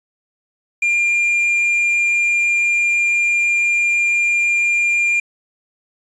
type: tone with quantisation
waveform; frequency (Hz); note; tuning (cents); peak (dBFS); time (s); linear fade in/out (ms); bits
triangle; 2398; D7; +36; -12; 0.82-5.2; 5; 7
effects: resampled to 24000 Hz